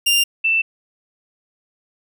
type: tone pair in turn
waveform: sawtooth / sine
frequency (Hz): 2794 / 2664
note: F7 / E7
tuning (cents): 0 / +18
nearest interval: minor second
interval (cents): 82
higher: first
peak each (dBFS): -10 / -14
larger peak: first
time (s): 0.06-0.24 / 0.44-0.62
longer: neither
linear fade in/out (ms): 10
effects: none